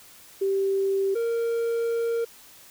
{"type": "tone pair in turn", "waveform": ["sine", "triangle"], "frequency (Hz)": [390, 463.8], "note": ["G4", "A#4"], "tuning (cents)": [-9, -9], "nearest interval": "minor third", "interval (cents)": 300, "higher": "second", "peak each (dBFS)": -21, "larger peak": "neither", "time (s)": [[0.41, 1.15], [1.15, 2.25]], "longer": "second", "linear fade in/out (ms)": 10, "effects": ["white hiss -50 dBFS RMS until 2.7 s"]}